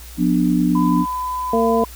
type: chord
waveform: sine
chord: B diminished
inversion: second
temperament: just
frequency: 177.8 / 246.9 / 296.3 Hz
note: F3 / B3 / D4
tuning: +31 / 0 / +15 cents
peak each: -18 dBFS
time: 0.17-1.06 s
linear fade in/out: 50 ms
type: tone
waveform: sine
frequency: 1005 Hz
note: B5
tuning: 30 cents sharp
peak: -21 dBFS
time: 0.75-1.85 s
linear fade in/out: 5 ms
type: harmonic tone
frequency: 228.4 Hz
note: A#3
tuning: 35 cents flat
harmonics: 1 / 2 / 3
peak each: -19 / -17 / -20 dBFS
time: 1.53-1.84 s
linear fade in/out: 2 ms
effects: added 60 Hz sine -36 dBFS peak until 1.95 s + white hiss -41 dBFS RMS until 1.95 s